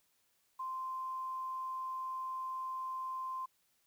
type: tone with quantisation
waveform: sine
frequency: 1042 Hz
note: C6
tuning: 7 cents flat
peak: -37 dBFS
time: 0.59-3.46 s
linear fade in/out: 10 ms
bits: 11
effects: white hiss -75 dBFS RMS until 3.86 s